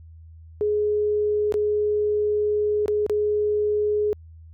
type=tone with dropouts; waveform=sine; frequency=419.3 Hz; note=G#4; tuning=17 cents sharp; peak=-19 dBFS; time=0.61-4.13 s; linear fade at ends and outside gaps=0 ms; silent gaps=1.523-1.541 / 2.859-2.881 / 3.064-3.097 s; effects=added 81 Hz sine -42 dBFS peak until 4.53 s